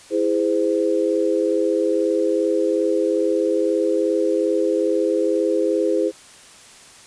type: chord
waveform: sine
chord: E augmented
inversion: none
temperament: just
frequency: 329.6 / 412 / 515 Hz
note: E4 / G#4 / B#4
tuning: 0 / -14 / -28 cents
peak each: -21 dBFS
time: 0.1-6.12 s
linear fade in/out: 50 ms
effects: white hiss -45 dBFS RMS until 7.06 s + resampled to 22050 Hz